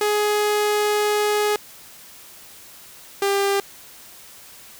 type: tone pair in turn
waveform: sawtooth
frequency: 418.3 / 397.8 Hz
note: G#4 / G4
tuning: +12 / +25 cents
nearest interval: minor second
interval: 87 cents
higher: first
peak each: -14 dBFS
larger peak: neither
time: 0.01-1.56 / 3.22-3.6 s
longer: first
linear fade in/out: 2 ms
effects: white hiss -44 dBFS RMS until 4.79 s